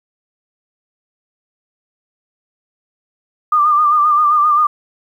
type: tone with vibrato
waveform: sine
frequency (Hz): 1200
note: D6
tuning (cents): +37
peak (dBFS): -9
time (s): 3.52-4.67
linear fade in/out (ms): 5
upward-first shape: sine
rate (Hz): 7.6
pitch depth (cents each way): 50
effects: 8-bit